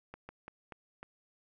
slowing click train, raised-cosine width 0.5 ms, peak -30 dBFS, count 5, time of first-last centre 0.14-1.03 s, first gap 150 ms, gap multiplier 1.27, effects none

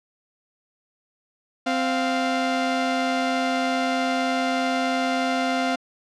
sawtooth tone pair together, 260.4 / 698 Hz, C4 / F5, -8 / -1 cents, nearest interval octave + perfect fourth, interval 1707 cents, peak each -20 dBFS, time 1.66-5.76 s, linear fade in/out 10 ms, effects low-pass 5000 Hz 12 dB/octave

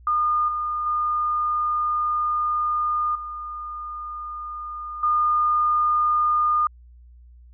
sine tone with level steps, 1217 Hz, D#6, 39 cents flat, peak -18 / -23 / -20 / -30 / -17 dBFS, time 0.07-6.67 s, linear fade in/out 2 ms, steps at 0.48 / 0.86 / 3.15 / 5.03 s, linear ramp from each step 5 ms, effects added 60 Hz sine -45 dBFS peak until 7.53 s

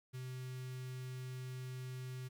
square tone with notch filter, 128.1 Hz, C3, 36 cents flat, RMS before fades -45 dBFS, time 0.13-2.29 s, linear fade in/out 20 ms, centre 720 Hz, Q 0.61, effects 13-bit

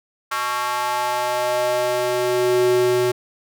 square tone with high-pass filter sweep, 123.47 Hz, B2, in tune, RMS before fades -20 dBFS, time 0.31-3.12 s, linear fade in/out 10 ms, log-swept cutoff 1200 to 290 Hz, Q 3.2, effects none

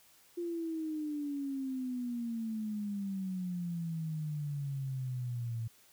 sine exponential sweep, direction down, 349.2 to 112.8 Hz, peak -34 dBFS, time 0.37-5.68 s, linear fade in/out 10 ms, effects white hiss -63 dBFS RMS until 5.92 s

